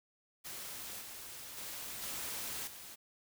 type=noise with level steps; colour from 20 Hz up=white; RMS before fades=-45 / -48 / -44 / -41 / -50 dBFS; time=0.44-2.96 s; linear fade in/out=20 ms; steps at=1.01 / 1.57 / 2.02 / 2.67 s; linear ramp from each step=5 ms; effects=none

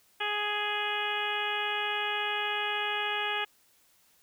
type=harmonic tone; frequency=416.4 Hz; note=G#4; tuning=5 cents sharp; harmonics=1 / 2 / 3 / 4 / 5 / 6 / 7 / 8; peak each=-39 / -35 / -38 / -35 / -39 / -36 / -36 / -40 dBFS; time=0.2-3.45 s; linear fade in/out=10 ms; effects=white hiss -65 dBFS RMS until 4.22 s

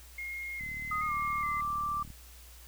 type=tone with vibrato; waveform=sine; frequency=2099 Hz; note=C7; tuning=5 cents sharp; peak=-36 dBFS; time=0.18-1.61 s; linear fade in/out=5 ms; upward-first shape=square; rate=1.2 Hz; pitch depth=36 cents each way
type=click train; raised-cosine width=5 ms; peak=-36 dBFS; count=57; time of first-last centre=0.61-2.103 s; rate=37.5 Hz
type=tone with pitch glide; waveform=sine; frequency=1244.5 to 1174.7 Hz; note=D#6 to D6; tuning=0 to 0 cents; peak=-30 dBFS; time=0.91-2.03 s; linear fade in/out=5 ms; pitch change=-100 cents; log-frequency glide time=1.06-1.13 s
effects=added 60 Hz sine -51 dBFS peak until 2.67 s + white hiss -55 dBFS RMS until 2.67 s

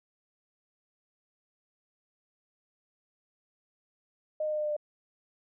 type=tone with pitch steps; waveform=sine; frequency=616 / 612.1 / 608.2 / 604.4 / 600.5 / 596.7 Hz; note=D#5 / D#5 / D#5 / D5 / D5 / D5; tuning=-17 / -28 / -40 / +50 / +38 / +27 cents; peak=-28 dBFS; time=4.4-4.766 s; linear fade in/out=5 ms; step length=61 ms; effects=none

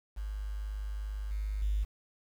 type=tone with level steps; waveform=sine; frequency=51.3 Hz; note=G#1; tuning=21 cents flat; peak=-34 / -31 / -27 dBFS; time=0.16-1.85 s; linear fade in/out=20 ms; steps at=1.31 / 1.62 s; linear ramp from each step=2 ms; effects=9-bit

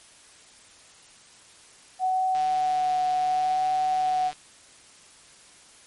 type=tone with vibrato; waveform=sine; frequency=745 Hz; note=F#5; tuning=12 cents sharp; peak=-21 dBFS; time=1.99-4.32 s; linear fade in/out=50 ms; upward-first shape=sine; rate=0.71 Hz; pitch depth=13 cents each way
type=click train; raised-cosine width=0.2 ms; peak=-24 dBFS; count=294; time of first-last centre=2.35-4.33 s; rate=148 Hz
effects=white hiss -52 dBFS RMS until 5.86 s + MP3 48 kbps

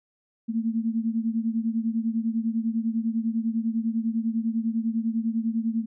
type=beating tone pair; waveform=sine; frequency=223.4 / 233.4 Hz; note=A3 / A#3; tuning=+27 / +2 cents; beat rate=10 Hz; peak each=-25 / -28 dBFS; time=0.48-5.86 s; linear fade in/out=20 ms; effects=none

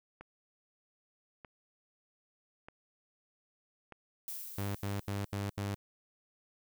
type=click train; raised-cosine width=0.5 ms; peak=-33 dBFS; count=4; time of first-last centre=0.21-3.923 s; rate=0.808 Hz
type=noise with exponential decay; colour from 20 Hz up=violet; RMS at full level=-40 dBFS; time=4.28-5.76 s; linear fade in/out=0 ms; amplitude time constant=320 ms
type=tone bursts; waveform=sawtooth; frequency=100.4 Hz; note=G2; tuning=42 cents sharp; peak=-30 dBFS; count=5; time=4.58-5.746 s; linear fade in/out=0 ms; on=170 ms; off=79 ms
effects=none

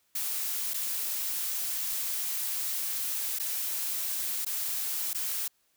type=noise with dropouts; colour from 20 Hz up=blue; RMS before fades=-32 dBFS; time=0.15-5.48 s; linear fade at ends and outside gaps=5 ms; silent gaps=0.737-0.741 / 3.388-3.397 / 4.449-4.463 / 5.133-5.146 s; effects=white hiss -71 dBFS RMS until 5.76 s

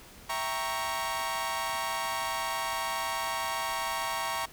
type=chord; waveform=sawtooth; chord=E diminished seventh; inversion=none; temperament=equal; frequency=659.3 / 784 / 932.3 / 1108.7 Hz; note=E5 / G5 / Bb5 / Db6; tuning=0 / 0 / 0 / 0 cents; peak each=-35 / -35 / -30 / -31 dBFS; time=0.29-4.46 s; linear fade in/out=10 ms; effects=pink hiss -51 dBFS RMS until 4.52 s

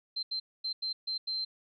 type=tone bursts at uneven times; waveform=sine; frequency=4121 Hz; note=C8; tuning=27 cents flat; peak=-31 dBFS; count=6; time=0.16-0.23 / 0.31-0.4 / 0.64-0.73 / 0.82-0.93 / 1.07-1.18 / 1.27-1.45 s; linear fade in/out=10 ms; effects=none

